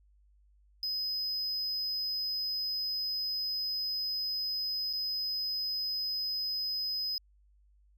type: tone with dropouts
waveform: triangle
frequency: 5040 Hz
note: D#8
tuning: 21 cents sharp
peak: -30 dBFS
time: 0.83-7.18 s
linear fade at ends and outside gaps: 1 ms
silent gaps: 4.929-4.934 s
effects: added 50 Hz sine -61 dBFS peak until 7.97 s